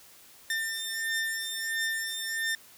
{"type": "beating tone pair", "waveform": "sawtooth", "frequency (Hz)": [1800, 1801.5], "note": ["A6", "A6"], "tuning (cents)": [39, 40], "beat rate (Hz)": 1.5, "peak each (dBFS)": [-28, -31], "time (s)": [0.5, 2.55], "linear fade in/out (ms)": 2, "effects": ["white hiss -54 dBFS RMS until 2.77 s"]}